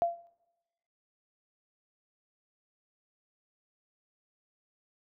sine tone with exponential decay, 685 Hz, F5, 34 cents flat, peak -21 dBFS, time 0.02-0.27 s, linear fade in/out 0 ms, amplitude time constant 53 ms, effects noise-tail reverb RT60 1.0 s tail -23 dB re dry

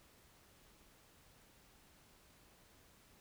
silence, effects pink hiss -66 dBFS RMS until 3.2 s

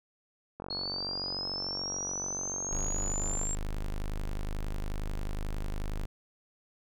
click train, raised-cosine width 1 ms, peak -26 dBFS, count 134, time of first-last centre 0.6-3.436 s, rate 46.9 Hz
sine linear sweep, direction up, 4300 to 7459 Hz, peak -33 dBFS, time 0.7-3.55 s, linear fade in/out 5 ms
45% pulse tone, 25.56 Hz, G#0, 27 cents flat, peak -31 dBFS, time 2.71-6.06 s, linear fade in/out 10 ms
effects none

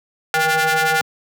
sawtooth ring-modulated tone, 318.7 Hz, D#4, 42 cents sharp, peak -8 dBFS, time 0.34-1.01 s, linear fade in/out 0 ms, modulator 1110 Hz, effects high-pass 200 Hz 12 dB/octave

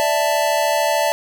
square chord, D suspended second, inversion none, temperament just, 587.3 / 660.7 / 881 Hz, D5 / E5 / A5, 0 / +4 / +2 cents, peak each -21 dBFS, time 0-1.12 s, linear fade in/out 0 ms, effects none

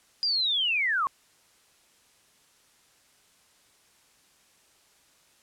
sine linear sweep, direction down, 4900 to 1046.5 Hz, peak -23 dBFS, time 0.23-1.07 s, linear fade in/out 0 ms, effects white hiss -62 dBFS RMS until 5.42 s + low-pass 10000 Hz 12 dB/octave

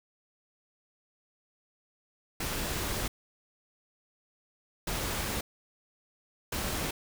pink noise bursts at uneven times, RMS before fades -33 dBFS, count 3, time 2.4-3.08 / 4.87-5.41 / 6.52-6.91 s, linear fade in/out 5 ms, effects none

